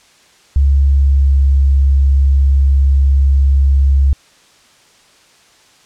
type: tone with pitch glide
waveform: sine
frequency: 69.3 to 68.5 Hz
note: C#2 to C#2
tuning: 0 to -20 cents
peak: -7 dBFS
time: 0.56-4.13 s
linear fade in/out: 0 ms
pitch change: -20 cents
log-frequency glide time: 0.87-1.36 s
effects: white hiss -48 dBFS RMS until 5.85 s + low-pass 7000 Hz 12 dB/octave